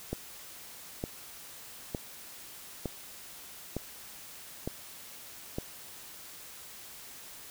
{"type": "click train", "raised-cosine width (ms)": 2, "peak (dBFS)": -19, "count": 7, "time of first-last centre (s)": [0.13, 5.585], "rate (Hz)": 1.1, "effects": ["white hiss -48 dBFS RMS until 7.5 s"]}